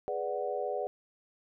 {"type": "chord", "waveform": "sine", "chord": "G# half-diminished seventh", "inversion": "none", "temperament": "equal", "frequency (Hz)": [415.3, 493.9, 587.3, 740], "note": ["G#4", "B4", "D5", "F#5"], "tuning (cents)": [0, 0, 0, 0], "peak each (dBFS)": [-37, -36, -36, -37], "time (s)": [0.08, 0.87], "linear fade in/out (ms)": 0, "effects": []}